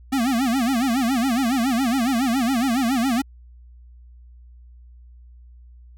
square tone with vibrato, 249.5 Hz, B3, 18 cents sharp, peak -19 dBFS, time 0.12-3.22 s, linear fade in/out 10 ms, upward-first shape sine, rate 7.2 Hz, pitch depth 180 cents each way, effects added 60 Hz sine -43 dBFS peak until 5.97 s

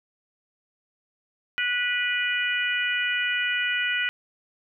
harmonic tone, 490 Hz, B4, 14 cents flat, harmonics 3 / 4 / 5 / 6, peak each -27 / -28 / -29 / -30 dBFS, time 1.58-4.09 s, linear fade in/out 0 ms, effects none

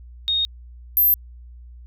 sine tone pair in turn, 3716 / 12338 Hz, A#7 / G9, -6 / -29 cents, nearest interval octave + major sixth, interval 2077 cents, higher second, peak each -18 / -13 dBFS, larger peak second, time 0.28-0.45 / 0.97-1.14 s, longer neither, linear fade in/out 0 ms, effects added 60 Hz sine -39 dBFS peak until 1.86 s

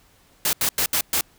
white noise bursts at uneven times, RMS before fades -21 dBFS, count 5, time 0.45-0.53 / 0.61-0.69 / 0.78-0.86 / 0.93-1.01 / 1.13-1.21 s, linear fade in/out 2 ms, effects pink hiss -57 dBFS RMS until 1.38 s

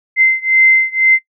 sine beating tone pair, 2073 / 2075 Hz, C7 / C7, -17 / -15 cents, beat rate 2 Hz, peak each -11 / -12 dBFS, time 0.16-1.19 s, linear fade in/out 50 ms, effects noise-tail reverb RT60 0.1 s tail -22 dB re dry

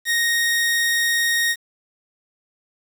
sawtooth tone, 1864.7 Hz, A#6, in tune, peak -14 dBFS, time 0.05-1.56 s, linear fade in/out 50 ms, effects 7-bit

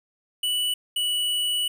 square tone pair in turn, 2960 / 2948 Hz, F#7 / F#7, 0 / -7 cents, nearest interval unison, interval 7 cents, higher first, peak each -23 dBFS, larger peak neither, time 0.43-0.74 / 0.96-1.68 s, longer second, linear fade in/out 5 ms, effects 9-bit

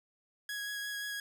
sawtooth tone with vibrato, 1661.2 Hz, G#6, in tune, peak -33 dBFS, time 0.49-1.2 s, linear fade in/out 2 ms, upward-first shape sine, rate 5.7 Hz, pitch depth 11 cents each way, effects none

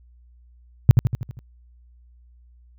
sine tone with echo, 120.1 Hz, B2, 48 cents flat, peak -4 dBFS, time 0.89-0.91 s, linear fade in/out 0 ms, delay 80 ms, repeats 6, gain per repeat -5 dB, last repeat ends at 1.39 s, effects added 60 Hz sine -49 dBFS peak until 2.78 s

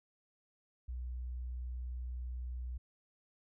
sine tone, 61.74 Hz, B1, in tune, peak -38 dBFS, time 0.88-2.78 s, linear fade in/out 10 ms, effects none

